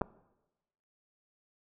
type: clicks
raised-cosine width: 1 ms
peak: -25 / -14 dBFS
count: 2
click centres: 0.012 / 0.017 s
effects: noise-tail reverb RT60 1.0 s tail -20 dB re dry